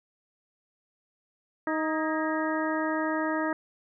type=harmonic tone with a mistuned harmonic; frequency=313.5 Hz; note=D#4; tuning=13 cents sharp; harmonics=1 / 2 / 3 / 4 / 5 / 6; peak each=-29 / -32 / -34 / -35 / -36 / -37 dBFS; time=1.67-3.53 s; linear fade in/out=2 ms; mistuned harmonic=5; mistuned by=+64 cents; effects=none